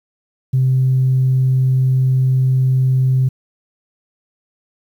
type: tone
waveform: sine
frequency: 130.3 Hz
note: C3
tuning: 7 cents flat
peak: -10 dBFS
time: 0.53-3.29 s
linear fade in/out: 10 ms
effects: tanh soft clip ceiling -7 dBFS + 8-bit